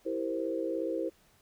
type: chord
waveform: sine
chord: C dominant seventh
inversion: first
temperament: equal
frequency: 329.6 / 392 / 466.2 / 523.3 Hz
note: E4 / G4 / Bb4 / C5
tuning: 0 / 0 / 0 / 0 cents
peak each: -34 / -38 / -37 / -35 dBFS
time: 0.05-1.1 s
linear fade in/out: 20 ms
effects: pink hiss -65 dBFS RMS until 1.41 s